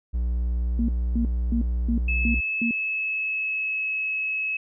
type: tone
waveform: triangle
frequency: 59.7 Hz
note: A#1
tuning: 42 cents sharp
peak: -20 dBFS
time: 0.13-2.41 s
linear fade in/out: 20 ms
type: tone bursts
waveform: sine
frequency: 233.1 Hz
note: A#3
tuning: in tune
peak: -22 dBFS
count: 6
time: 0.79-2.71 s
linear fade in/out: 2 ms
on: 95 ms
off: 270 ms
type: tone with pitch glide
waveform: sine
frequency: 2600 to 2578 Hz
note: E7 to E7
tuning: -24 to -39 cents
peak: -24 dBFS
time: 2.08-4.57 s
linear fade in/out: 5 ms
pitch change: -15 cents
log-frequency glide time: 2.63-3.91 s
effects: none